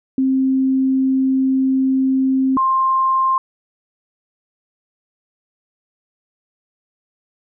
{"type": "tone pair in turn", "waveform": "sine", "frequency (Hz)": [264.3, 1055.2], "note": ["C4", "C6"], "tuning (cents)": [18, 14], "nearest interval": "2 octaves", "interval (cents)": 2396, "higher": "second", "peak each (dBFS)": -13, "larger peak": "neither", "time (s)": [[0.18, 2.57], [2.57, 3.38]], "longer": "first", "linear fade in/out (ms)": 2, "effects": []}